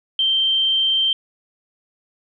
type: tone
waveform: sine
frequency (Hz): 3136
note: G7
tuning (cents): 0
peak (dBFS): -15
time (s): 0.19-1.13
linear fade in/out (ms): 2
effects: none